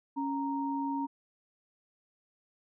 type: tone pair together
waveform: sine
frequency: 276.8 / 931 Hz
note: C#4 / A#5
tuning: -2 / -2 cents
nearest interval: octave + major sixth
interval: 2100 cents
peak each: -32 / -34 dBFS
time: 0.16-1.07 s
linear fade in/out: 20 ms
effects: none